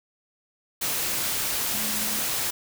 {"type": "tone in noise", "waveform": "sine", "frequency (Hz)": 213, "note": "G#3", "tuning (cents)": 44, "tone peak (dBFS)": -37, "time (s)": [1.73, 2.2], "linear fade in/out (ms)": 10, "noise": "white", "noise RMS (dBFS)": -27, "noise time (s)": [0.81, 2.51], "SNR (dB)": -13, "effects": []}